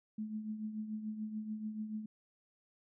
sine tone with tremolo, 215.4 Hz, A3, 37 cents flat, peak -35 dBFS, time 0.18-2.06 s, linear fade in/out 5 ms, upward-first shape triangle, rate 6.9 Hz, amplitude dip 65%, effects none

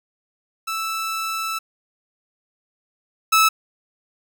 sawtooth tone pair in turn, 1318.5 / 1305.6 Hz, E6 / E6, 0 / -17 cents, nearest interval unison, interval 17 cents, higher first, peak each -20 / -9 dBFS, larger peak second, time 0.67-1.59 / 3.32-3.49 s, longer first, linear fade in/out 10 ms, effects none

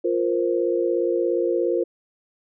sine chord, F suspended fourth, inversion none, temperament equal, 349.2 / 466.2 / 523.3 Hz, F4 / Bb4 / C5, 0 / 0 / 0 cents, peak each -22 / -24 / -25 dBFS, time 0.04-1.84 s, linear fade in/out 10 ms, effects none

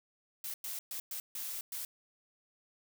blue noise bursts at uneven times, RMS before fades -40 dBFS, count 6, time 0.44-0.54 / 0.64-0.79 / 0.91-1 / 1.11-1.2 / 1.35-1.61 / 1.72-1.85 s, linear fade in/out 2 ms, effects none

